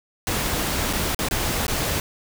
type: noise with dropouts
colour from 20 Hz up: pink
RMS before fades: -24 dBFS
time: 0.27-2 s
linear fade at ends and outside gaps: 1 ms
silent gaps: 0.929-0.933 / 1.147-1.19 / 1.286-1.31 / 1.667-1.681 s
effects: none